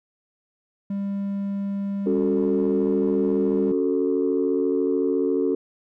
triangle tone, 198.9 Hz, G3, 25 cents sharp, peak -22 dBFS, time 0.9-3.72 s, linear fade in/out 5 ms
sine chord, F# minor, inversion second, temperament just, 277.5 / 370 / 444 Hz, C#4 / F#4 / A4, +2 / 0 / +16 cents, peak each -23 dBFS, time 2.06-5.55 s, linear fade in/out 5 ms
effects tanh soft clip ceiling -12 dBFS

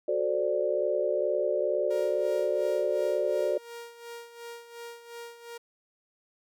sine chord, D dominant seventh, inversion first, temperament equal with one note detuned, 370 / 440 / 525.1 / 587.3 Hz, F#4 / A4 / C5 / D5, 0 / 0 / +6 / 0 cents, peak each -31 / -32 / -31 / -28 dBFS, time 0.08-3.58 s, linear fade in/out 5 ms
sawtooth tone with tremolo, 469.9 Hz, A#4, 14 cents sharp, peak -35 dBFS, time 1.9-5.58 s, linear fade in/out 10 ms, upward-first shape sine, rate 2.8 Hz, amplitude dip 70%
effects none

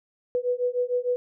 sine beating tone pair, 490 / 496.6 Hz, B4 / B4, -14 / +9 cents, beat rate 6.6 Hz, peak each -26 / -26 dBFS, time 0.35-1.16 s, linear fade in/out 0 ms, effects none

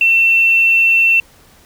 sine tone with quantisation, 2695 Hz, E7, 38 cents sharp, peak -8 dBFS, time 0.01-1.2 s, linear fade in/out 2 ms, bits 6, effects pink hiss -47 dBFS RMS until 1.65 s

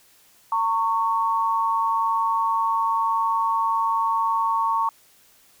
sine tone pair together, 910.5 / 1108.7 Hz, A#5 / C#6, -41 / 0 cents, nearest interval minor third, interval 341 cents, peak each -22 dBFS, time 0.52-4.89 s, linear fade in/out 2 ms, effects white hiss -56 dBFS RMS until 5.6 s

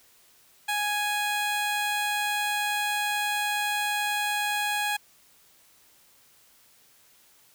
15% pulse tone, 830.6 Hz, G#5, in tune, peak -19 dBFS, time 0.68-4.97 s, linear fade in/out 10 ms, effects white hiss -59 dBFS RMS until 7.54 s

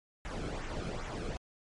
brown noise with flanger, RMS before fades -38 dBFS, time 0.25-1.37 s, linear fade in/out 0 ms, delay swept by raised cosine 0.21 to 1.1 ms, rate 2.5 Hz, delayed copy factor -0.65, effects low-pass 8000 Hz 12 dB/octave + MP3 48 kbps

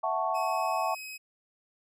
sine chord, F# minor seventh, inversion third, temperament equal, 659.3 / 740 / 880 / 1108.7 Hz, E5 / F#5 / A5 / C#6, 0 / 0 / 0 / 0 cents, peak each -32 dBFS, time 0.03-0.95 s, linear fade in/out 10 ms
sawtooth tone with pitch glide, 2553 to 2538 Hz, D#7 to D#7, +44 to +34 cents, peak -36 dBFS, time 0.34-1.18 s, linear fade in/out 20 ms, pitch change -10 cents, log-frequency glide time 0.78-0.92 s
effects none

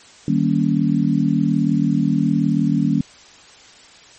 sine chord, Eb dominant seventh, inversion none, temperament just, 155.56 / 194.45 / 233.3 / 280 Hz, Eb3 / G3 / Bb3 / Db4, 0 / -14 / +2 / +18 cents, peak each -20 dBFS, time 0.28-3.01 s, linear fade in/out 2 ms, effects white hiss -45 dBFS RMS until 4.18 s + MP3 32 kbps

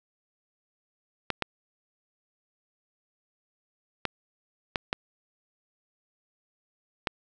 clicks, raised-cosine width 0.3 ms, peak -10 dBFS, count 6, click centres 1.303 / 1.423 / 4.053 / 4.758 / 4.929 / 7.072 s, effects none

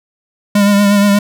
square tone with vibrato, 202.8 Hz, G#3, 41 cents flat, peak -8 dBFS, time 0.55-1.19 s, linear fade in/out 5 ms, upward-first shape triangle, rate 8.4 Hz, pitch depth 35 cents each way, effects none

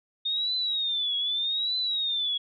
sine tone with vibrato, 3666 Hz, A#7, 30 cents flat, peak -25 dBFS, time 0.25-2.38 s, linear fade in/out 10 ms, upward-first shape triangle, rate 0.82 Hz, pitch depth 170 cents each way, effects none

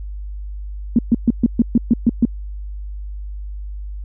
sine tone bursts, 233.1 Hz, A#3, in tune, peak -8 dBFS, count 9, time 0.96-2.252 s, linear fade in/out 2 ms, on 28 ms, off 130 ms, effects added 50 Hz sine -26 dBFS peak until 4.04 s

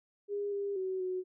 sine tone with pitch steps, 407 / 401.4 / 376.2 / 369 Hz, G#4 / G4 / F#4 / F#4, -35 / +41 / +29 / -5 cents, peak -32 dBFS, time 0.28-1.24 s, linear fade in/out 50 ms, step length 240 ms, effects none

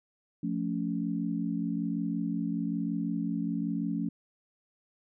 sine chord, F augmented, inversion none, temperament equal with one note detuned, 174.61 / 220 / 281.1 Hz, F3 / A3 / C#4, 0 / 0 / +24 cents, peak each -33 dBFS, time 0.43-4.09 s, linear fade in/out 5 ms, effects none

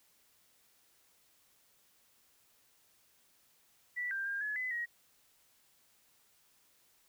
sine tone with pitch steps, 1962 / 1584 / 1606 / 1701 / 2014 / 1895 Hz, B6 / G6 / G6 / G#6 / B6 / A#6, -12 / +18 / +41 / +41 / +33 / +28 cents, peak -34 dBFS, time 3.96-4.86 s, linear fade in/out 20 ms, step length 150 ms, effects white hiss -69 dBFS RMS until 7.08 s

